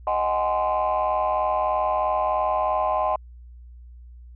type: chord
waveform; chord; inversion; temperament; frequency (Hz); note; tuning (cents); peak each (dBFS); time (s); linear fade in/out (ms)
sine; Ab dominant seventh; second; just; 623 / 747.5 / 830.6 / 1038.3; Eb5 / Gb5 / Ab5 / C6; +2 / +17 / 0 / -14; -24 / -25 / -26 / -24; 0.07-3.16; 2
effects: tanh soft clip ceiling -14 dBFS + added 60 Hz sine -41 dBFS peak until 4.35 s